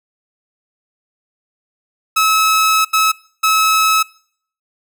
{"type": "tone bursts at uneven times", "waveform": "sawtooth", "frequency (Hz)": 1293, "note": "E6", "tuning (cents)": -34, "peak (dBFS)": -7, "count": 3, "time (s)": [[2.16, 2.85], [2.93, 3.12], [3.43, 4.03]], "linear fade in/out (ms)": 10, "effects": ["noise-tail reverb RT60 0.6 s tail -24 dB re dry"]}